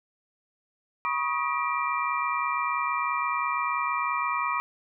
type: tone cluster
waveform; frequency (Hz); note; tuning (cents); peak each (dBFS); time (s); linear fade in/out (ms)
sine; 972 / 1101 / 1247 / 1927 / 2365; B5 / C#6 / D#6 / B6 / D7; -28 / -12 / +3 / -43 / +12; -31 / -30 / -30 / -38 / -32; 1.05-4.6; 0
effects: none